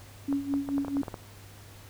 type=tone with tremolo; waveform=sine; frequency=279.6 Hz; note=C#4; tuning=15 cents sharp; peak=-24 dBFS; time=0.28-1.02 s; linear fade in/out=5 ms; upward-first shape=sine; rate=4.6 Hz; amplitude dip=75%
type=clicks; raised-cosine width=1 ms; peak=-22 dBFS; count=10; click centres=0.327 / 0.539 / 0.689 / 0.781 / 0.848 / 0.882 / 0.969 / 1.033 / 1.082 / 1.142 s
effects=added 100 Hz sine -49 dBFS peak until 1.89 s + pink hiss -52 dBFS RMS until 1.89 s